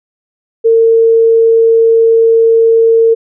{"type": "tone", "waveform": "sine", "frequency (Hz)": 454.6, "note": "A#4", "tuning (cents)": -43, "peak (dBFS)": -4, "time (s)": [0.64, 3.15], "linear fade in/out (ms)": 20, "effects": []}